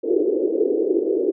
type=band-pass noise; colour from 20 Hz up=white; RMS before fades=-20 dBFS; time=0.03-1.32 s; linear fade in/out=20 ms; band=330 to 440 Hz; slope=48 dB/octave; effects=none

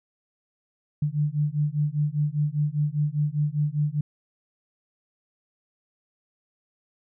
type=beating tone pair; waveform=sine; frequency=146.1 / 151.1 Hz; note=D3 / D3; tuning=-9 / +50 cents; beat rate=5 Hz; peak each=-25 dBFS; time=1.02-4.01 s; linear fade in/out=5 ms; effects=none

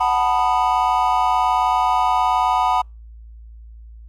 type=chord; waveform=triangle; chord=B dominant seventh; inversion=second; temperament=just; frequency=740.8 / 889 / 987.8 / 1234.7 Hz; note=F#5 / A5 / B5 / D#6; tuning=+2 / +18 / 0 / -14 cents; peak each=-18 / -20 / -17 / -22 dBFS; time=0-2.82 s; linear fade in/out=10 ms; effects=added 56 Hz sine -37 dBFS peak until 4.08 s + Opus 32 kbps

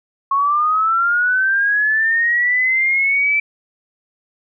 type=linear sweep; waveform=sine; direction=up; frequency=1090 to 2330 Hz; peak=-13 dBFS; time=0.31-3.4 s; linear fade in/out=5 ms; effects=none

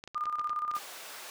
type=clicks; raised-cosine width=0.2 ms; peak=-26 dBFS; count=8; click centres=0.039 / 0.076 / 0.146 / 0.256 / 0.395 / 0.495 / 0.714 / 0.766 s
type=tone with tremolo; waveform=sine; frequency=1211 Hz; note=D#6; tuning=47 cents flat; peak=-28 dBFS; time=0.15-0.79 s; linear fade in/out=10 ms; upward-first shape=square; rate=17 Hz; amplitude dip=55%
type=high-pass noise; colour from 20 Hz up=pink; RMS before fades=-45 dBFS; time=0.75-1.3 s; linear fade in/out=0 ms; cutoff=690 Hz; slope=12 dB/octave
effects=none

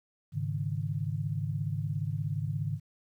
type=chord; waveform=sine; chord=Ab suspended fourth; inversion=none; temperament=equal; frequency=103.83 / 138.59 / 155.56 Hz; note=Ab2 / Db3 / Eb3; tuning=0 / 0 / 0 cents; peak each=-34 dBFS; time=0.32-2.8 s; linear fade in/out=50 ms; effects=11-bit

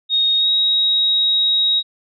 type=tone with pitch glide; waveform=sine; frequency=3729 to 3796 Hz; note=A#7 to A#7; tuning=0 to +31 cents; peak=-13 dBFS; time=0.09-1.83 s; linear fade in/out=50 ms; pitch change=+31 cents; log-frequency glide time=0.37-0.49 s; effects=none

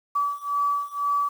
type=beating tone pair; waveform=sine; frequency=1147 / 1149 Hz; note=D6 / D6; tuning=-41 / -38 cents; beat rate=2 Hz; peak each=-26 / -25 dBFS; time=0.15-1.29 s; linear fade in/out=10 ms; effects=8-bit

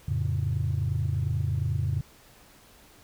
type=chord; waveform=sine; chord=F augmented; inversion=none; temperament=equal; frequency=87.31 / 110 / 138.59 Hz; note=F2 / A2 / C#3; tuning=0 / 0 / 0 cents; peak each=-28 dBFS; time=0.08-2.01 s; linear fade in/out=5 ms; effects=tanh soft clip ceiling -18 dBFS + pink hiss -55 dBFS RMS until 3.03 s

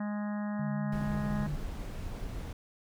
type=harmonic tone; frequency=207.7 Hz; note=G#3; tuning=in tune; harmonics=1 / 3 / 4 / 5 / 6 / 7 / 8 / 9; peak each=-32 / -44 / -46 / -49 / -50 / -54 / -50 / -52 dBFS; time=0-1.47 s; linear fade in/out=5 ms
type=tone with vibrato; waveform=sine; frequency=146.83 Hz; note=D3; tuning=in tune; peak=-34 dBFS; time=0.59-1.56 s; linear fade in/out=5 ms; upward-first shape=square; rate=5.9 Hz; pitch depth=29 cents each way
type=noise; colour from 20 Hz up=brown; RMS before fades=-38 dBFS; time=0.92-2.53 s; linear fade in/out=5 ms
effects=none

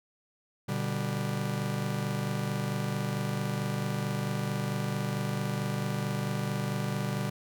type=chord; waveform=45% pulse; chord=G major; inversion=first; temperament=just; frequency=122.5 / 147 / 196 Hz; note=B2 / D3 / G3; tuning=-14 / +2 / 0 cents; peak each=-34 dBFS; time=0.68-7.3 s; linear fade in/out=10 ms; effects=none

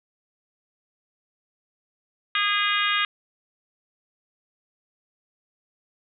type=harmonic tone; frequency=410 Hz; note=G#4; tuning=22 cents flat; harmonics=3 / 4 / 5 / 6 / 7 / 8 / 9; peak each=-26 / -27 / -28 / -29 / -29 / -30 / -31 dBFS; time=2.35-3.05 s; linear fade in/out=2 ms; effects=none

